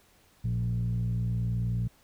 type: tone with frequency modulation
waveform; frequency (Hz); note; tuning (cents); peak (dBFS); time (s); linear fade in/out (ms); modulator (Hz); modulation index
sine; 115.8; A#2; -11; -25; 0.44-1.88; 10; 59.5; 0.74
effects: tanh soft clip ceiling -22 dBFS + pink hiss -62 dBFS RMS until 2.03 s